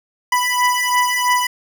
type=beating tone pair; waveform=25% pulse; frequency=987.8 / 990.8 Hz; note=B5 / B5; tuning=0 / +5 cents; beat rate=3 Hz; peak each=-14 dBFS; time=0.32-1.47 s; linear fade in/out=5 ms; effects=none